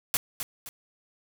white noise with echo, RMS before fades -25 dBFS, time 0.14-0.17 s, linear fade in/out 0 ms, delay 260 ms, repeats 2, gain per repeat -8 dB, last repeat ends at 0.69 s, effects none

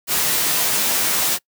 white noise with comb filter, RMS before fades -19 dBFS, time 0.07-1.39 s, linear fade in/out 50 ms, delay 13 ms, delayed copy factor +0.55, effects noise-tail reverb RT60 0.1 s tail -24 dB re dry + high-pass 100 Hz 12 dB/octave

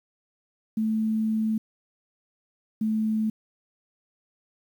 sine tone pair in turn, 219.2 / 218 Hz, A3 / A3, -6 / -16 cents, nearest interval unison, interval 10 cents, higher first, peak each -22 dBFS, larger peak neither, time 0.77-1.58 / 2.81-3.3 s, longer first, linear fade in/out 5 ms, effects 9-bit

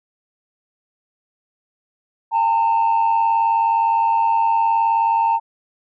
sine tone pair together, 811 / 910.3 Hz, G#5 / A#5, -41 / -41 cents, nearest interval major second, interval 200 cents, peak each -20 / -13 dBFS, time 2.31-5.4 s, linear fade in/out 50 ms, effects tanh soft clip ceiling -11 dBFS

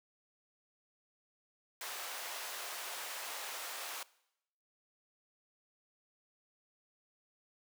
pink high-pass noise, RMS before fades -43 dBFS, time 1.81-4.03 s, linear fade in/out 2 ms, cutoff 680 Hz, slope 12 dB/octave, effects noise-tail reverb RT60 0.8 s tail -21 dB re dry + high-pass 400 Hz 12 dB/octave

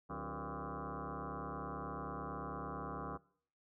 sine tone with frequency modulation, 473.9 Hz, A#4, 28 cents sharp, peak -40 dBFS, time 0.09-3.18 s, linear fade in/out 20 ms, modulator 109 Hz, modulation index 7.6, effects noise-tail reverb RT60 0.6 s tail -23 dB re dry

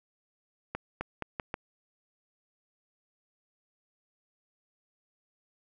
accelerating click train, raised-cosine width 0.5 ms, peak -18 dBFS, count 5, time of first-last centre 0.75-1.541 s, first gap 260 ms, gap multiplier 0.82, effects none

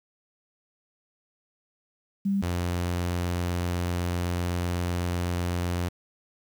sine / sawtooth tone pair in turn, 197.4 / 87.93 Hz, G3 / F2, +12 / +12 cents, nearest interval octave + major second, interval 1400 cents, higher first, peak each -22 dBFS, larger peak neither, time 2.25-2.42 / 2.42-5.89 s, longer second, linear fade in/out 10 ms, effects 9-bit

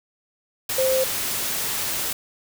sine tone in noise, 523.3 Hz, C5, in tune, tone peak -18 dBFS, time 0.78-1.04 s, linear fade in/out 5 ms, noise white, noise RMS -26 dBFS, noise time 0.69-2.13 s, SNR +5 dB, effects none

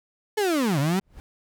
35% pulse linear two-way sweep, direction down then up, 440 to 133.2 to 199.3 Hz, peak -19 dBFS, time 0.37-1 s, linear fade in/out 10 ms, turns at 0.79 s
brown noise with exponential growth, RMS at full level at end -37 dBFS, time 1.01-1.2 s, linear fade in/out 0 ms, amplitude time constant 40 ms
effects none

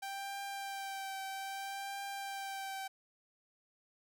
sawtooth tone with vibrato, 784 Hz, G5, in tune, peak -36 dBFS, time 0.02-2.88 s, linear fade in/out 10 ms, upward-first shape triangle, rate 0.62 Hz, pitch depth 24 cents each way, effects none

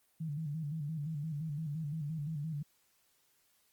sine tone with vibrato, 152.5 Hz, D#3, 34 cents flat, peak -35 dBFS, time 0.2-2.63 s, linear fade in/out 10 ms, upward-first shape square, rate 5.8 Hz, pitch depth 89 cents each way, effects white hiss -72 dBFS RMS until 3.72 s + Opus 24 kbps

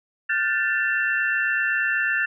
sine tone cluster, 1412 / 1540 / 1765 / 2705 Hz, F6 / G6 / A6 / E7, +19 / -31 / +5 / +44 cents, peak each -28 / -27 / -22 / -30 dBFS, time 0.29-2.26 s, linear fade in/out 10 ms, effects none

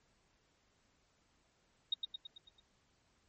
sine tone with echo, 3729 Hz, A#7, in tune, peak -29 dBFS, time 1.92-1.94 s, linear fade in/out 5 ms, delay 110 ms, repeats 6, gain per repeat -5 dB, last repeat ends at 2.6 s, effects pink hiss -74 dBFS RMS until 3.28 s + MP3 32 kbps

